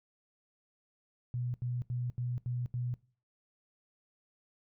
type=tone bursts; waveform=sine; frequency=122.7 Hz; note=B2; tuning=11 cents flat; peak=-32 dBFS; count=6; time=1.34-2.94 s; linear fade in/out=0 ms; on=200 ms; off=80 ms; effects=noise-tail reverb RT60 0.4 s tail -20 dB re dry